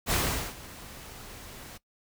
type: noise with ADSR envelope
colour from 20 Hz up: pink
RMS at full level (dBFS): -25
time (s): 0.06-1.78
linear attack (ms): 57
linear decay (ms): 420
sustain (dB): -20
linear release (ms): 12
effects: noise-tail reverb RT60 0.1 s tail -19 dB re dry